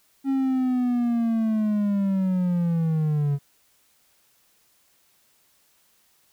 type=linear sweep; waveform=triangle; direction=down; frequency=273 to 139.9 Hz; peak=-18 dBFS; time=0.24-3.39 s; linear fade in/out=50 ms; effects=white hiss -63 dBFS RMS until 6.32 s